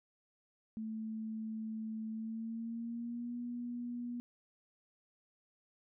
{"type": "tone with pitch glide", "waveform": "sine", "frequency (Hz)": [220, 241.3], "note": ["A3", "B3"], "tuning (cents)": [0, -40], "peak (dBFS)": -38, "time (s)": [0.77, 4.2], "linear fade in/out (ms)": 0, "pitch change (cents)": 160, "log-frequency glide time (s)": [2.1, 3.36], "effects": []}